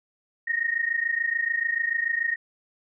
sine tone pair together, 1847 / 1873.9 Hz, A#6 / A#6, -16 / +9 cents, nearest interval unison, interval 25 cents, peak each -26 dBFS, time 0.47-2.36 s, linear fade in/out 10 ms, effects none

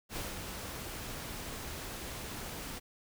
pink noise with ADSR envelope, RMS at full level -38 dBFS, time 0.09-2.8 s, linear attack 74 ms, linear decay 180 ms, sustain -4 dB, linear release 24 ms, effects none

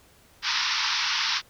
white band-pass noise, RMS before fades -26 dBFS, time 0.42-1.42 s, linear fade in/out 50 ms, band 880 to 5700 Hz, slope 96 dB/octave, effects pink hiss -57 dBFS RMS until 1.49 s

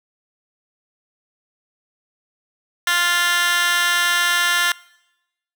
15% pulse tone with high-pass filter, 349.2 Hz, F4, in tune, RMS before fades -18 dBFS, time 2.87-4.72 s, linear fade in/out 2 ms, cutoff 1900 Hz, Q 2.7, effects noise-tail reverb RT60 0.9 s tail -23 dB re dry

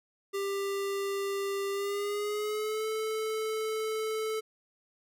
square tone with pitch glide, 396.1 to 437 Hz, G4 to A4, +18 to -12 cents, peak -31 dBFS, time 0.33-4.41 s, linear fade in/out 20 ms, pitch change +170 cents, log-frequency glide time 1.71-2.86 s, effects none

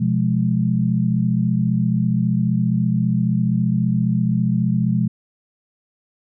sine chord, F diminished, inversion second, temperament just, 125.72 / 174.61 / 209.5 Hz, Cb3 / F3 / Ab3, +31 / 0 / +15 cents, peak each -20 dBFS, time 0-5.08 s, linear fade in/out 10 ms, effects none

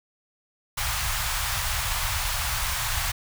pink band-stop noise, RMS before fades -27 dBFS, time 0.77-3.12 s, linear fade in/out 10 ms, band 110 to 820 Hz, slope 24 dB/octave, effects none

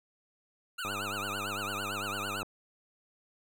25% pulse tone with vibrato, 1345 Hz, E6, 34 cents sharp, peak -31 dBFS, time 0.78-2.43 s, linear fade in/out 10 ms, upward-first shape triangle, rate 8.9 Hz, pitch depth 230 cents each way
click train, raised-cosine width 1 ms, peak -26 dBFS, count 159, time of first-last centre 0.85-2.43 s, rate 100 Hz
effects none

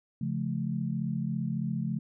sine chord, Db augmented, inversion none, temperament just, 138.59 / 173.24 / 216.5 Hz, Db3 / F3 / A3, 0 / -14 / -28 cents, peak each -33 dBFS, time 0.21-1.99 s, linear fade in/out 5 ms, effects none

